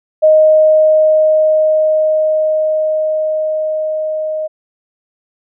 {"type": "tone with level ramp", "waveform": "sine", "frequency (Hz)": 622.3, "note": "D#5", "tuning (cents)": 0, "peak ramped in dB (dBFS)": [-4, -16], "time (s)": [0.22, 4.48], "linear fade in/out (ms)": 20, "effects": []}